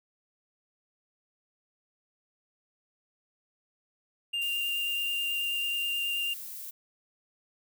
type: tone with vibrato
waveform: triangle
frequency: 2794 Hz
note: F7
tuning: in tune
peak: -27 dBFS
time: 4.33-6.34 s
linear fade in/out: 10 ms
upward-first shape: triangle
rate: 9.3 Hz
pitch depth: 11 cents each way
type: noise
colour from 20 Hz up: violet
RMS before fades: -41 dBFS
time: 4.41-6.71 s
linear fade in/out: 10 ms
effects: none